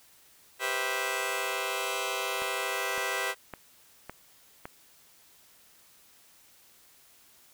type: chord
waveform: 10% pulse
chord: C major seventh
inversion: second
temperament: just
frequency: 392.4 / 490.5 / 523.3 / 654.1 Hz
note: G4 / B4 / C5 / E5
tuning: +2 / -12 / 0 / -14 cents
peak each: -27 dBFS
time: 0.59-3.35 s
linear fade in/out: 50 ms
type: click train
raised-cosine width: 0.5 ms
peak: -23 dBFS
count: 5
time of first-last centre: 2.42-4.655 s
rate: 1.79 Hz
effects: white hiss -59 dBFS RMS until 7.53 s